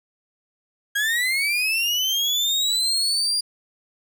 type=linear sweep; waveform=35% pulse; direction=up; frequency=1620 to 4843 Hz; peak=-18 dBFS; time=0.95-3.41 s; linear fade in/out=10 ms; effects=none